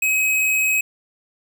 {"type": "tone", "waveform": "square", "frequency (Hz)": 2543, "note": "D#7", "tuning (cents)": 37, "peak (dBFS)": -17, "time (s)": [0.02, 0.81], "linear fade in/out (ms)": 5, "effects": []}